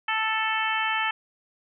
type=harmonic tone; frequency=440 Hz; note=A4; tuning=in tune; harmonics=2 / 3 / 4 / 5 / 6 / 7; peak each=-29 / -30 / -29 / -32 / -31 / -33 dBFS; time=0.08-1.11 s; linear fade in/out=5 ms; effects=none